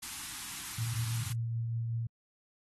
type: band-stop noise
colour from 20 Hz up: white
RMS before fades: -41 dBFS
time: 0.02-1.33 s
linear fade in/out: 10 ms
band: 330 to 810 Hz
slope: 48 dB/octave
type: tone with tremolo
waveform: sine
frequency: 115.5 Hz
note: A#2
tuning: 16 cents flat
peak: -30 dBFS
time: 0.78-2.07 s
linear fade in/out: 5 ms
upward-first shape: triangle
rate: 5.3 Hz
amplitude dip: 25%
effects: AAC 32 kbps